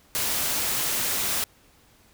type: noise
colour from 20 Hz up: white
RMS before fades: -26 dBFS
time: 0.15-1.44 s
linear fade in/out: 0 ms
effects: pink hiss -58 dBFS RMS until 2.13 s

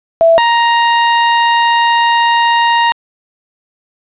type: tone pair in turn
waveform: sine / sawtooth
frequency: 662 / 936.2 Hz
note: E5 / A#5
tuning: +7 / +7 cents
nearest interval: tritone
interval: 600 cents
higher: second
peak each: -4 dBFS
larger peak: neither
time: 0.21-0.38 / 0.38-2.92 s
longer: second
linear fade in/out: 0 ms
effects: resampled to 8000 Hz + 7-bit

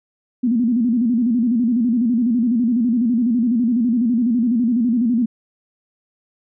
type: tone with vibrato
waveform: sine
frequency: 237.1 Hz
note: A#3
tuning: 30 cents sharp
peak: -14 dBFS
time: 0.43-5.26 s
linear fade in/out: 10 ms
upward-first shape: square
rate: 12 Hz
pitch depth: 99 cents each way
effects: none

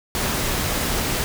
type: noise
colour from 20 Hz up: pink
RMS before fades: -23 dBFS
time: 0.15-1.24 s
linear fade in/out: 0 ms
effects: none

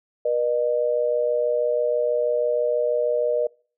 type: tone pair together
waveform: sine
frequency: 481.8 / 608 Hz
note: B4 / D#5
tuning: -43 / -40 cents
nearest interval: major third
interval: 403 cents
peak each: -22 dBFS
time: 0.25-3.47 s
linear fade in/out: 5 ms
effects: noise-tail reverb RT60 0.4 s tail -25 dB re dry

